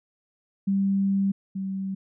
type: tone pair in turn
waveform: sine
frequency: 196 / 192.63 Hz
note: G3 / G3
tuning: 0 / -30 cents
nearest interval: unison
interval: 30 cents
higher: first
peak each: -20 / -27 dBFS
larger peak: first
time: 0.67-1.32 / 1.55-1.95 s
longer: first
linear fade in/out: 10 ms
effects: none